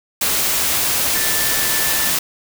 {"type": "tone in noise", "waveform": "sine", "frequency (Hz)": 1760, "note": "A6", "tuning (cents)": 0, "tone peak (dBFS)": -26, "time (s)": [1.15, 2.1], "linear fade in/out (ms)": 5, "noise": "white", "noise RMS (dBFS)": -18, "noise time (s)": [0.21, 2.19], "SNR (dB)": -11, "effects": []}